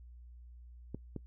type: clicks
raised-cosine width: 3 ms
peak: -26 dBFS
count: 2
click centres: 0.946 / 1.163 s
effects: noise-tail reverb RT60 0.1 s tail -22 dB re dry + added 60 Hz sine -50 dBFS peak until 1.26 s